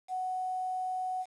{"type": "tone with quantisation", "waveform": "sine", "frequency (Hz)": 742, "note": "F#5", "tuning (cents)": 5, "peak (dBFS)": -31, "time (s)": [0.08, 1.26], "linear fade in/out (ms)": 50, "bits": 9, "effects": ["resampled to 24000 Hz"]}